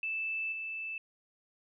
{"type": "tone with level steps", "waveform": "sine", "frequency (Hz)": 2637, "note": "E7", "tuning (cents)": 0, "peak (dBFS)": [-32, -36], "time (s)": [0.03, 0.98], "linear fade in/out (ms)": 2, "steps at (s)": 0.52, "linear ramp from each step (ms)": 5, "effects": []}